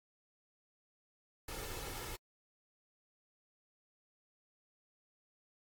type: noise with comb filter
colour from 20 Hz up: pink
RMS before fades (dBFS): -44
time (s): 1.48-2.16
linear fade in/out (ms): 5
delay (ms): 2.3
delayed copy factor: +0.55
effects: AAC 64 kbps